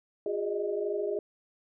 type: tone cluster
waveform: sine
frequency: 356.8 / 409.5 / 607 / 630 Hz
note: F4 / G#4 / D#5 / D#5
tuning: +37 / -24 / -43 / +21 cents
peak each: -36 / -30 / -38 / -38 dBFS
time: 0.26-1.19 s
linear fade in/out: 2 ms
effects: none